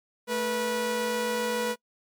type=tone pair together; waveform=sawtooth; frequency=219.9 / 487.2 Hz; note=A3 / B4; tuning=-1 / -24 cents; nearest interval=octave + major second; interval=1377 cents; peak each=-29 / -23 dBFS; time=0.27-1.76 s; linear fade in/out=50 ms; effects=noise-tail reverb RT60 0.1 s tail -26 dB re dry + MP3 96 kbps